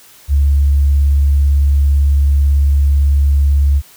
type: tone with vibrato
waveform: sine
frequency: 70.7 Hz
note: C#2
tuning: 35 cents sharp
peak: -7 dBFS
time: 0.28-3.82 s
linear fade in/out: 50 ms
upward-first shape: sine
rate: 18 Hz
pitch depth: 16 cents each way
effects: tanh soft clip ceiling -3 dBFS + white hiss -43 dBFS RMS until 3.96 s